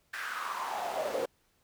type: noise with high-pass filter sweep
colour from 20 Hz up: brown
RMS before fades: -35 dBFS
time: 0.13-1.26 s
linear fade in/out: 10 ms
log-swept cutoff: 1700 to 470 Hz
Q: 5
effects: pink hiss -71 dBFS RMS until 1.63 s